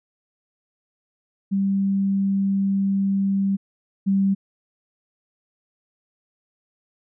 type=tone pair in turn; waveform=sine; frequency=196 / 195.3 Hz; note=G3 / G3; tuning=0 / -6 cents; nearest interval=unison; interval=6 cents; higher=first; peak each=-18 / -16 dBFS; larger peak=second; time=1.51-3.57 / 4.06-4.35 s; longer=first; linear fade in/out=20 ms; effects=none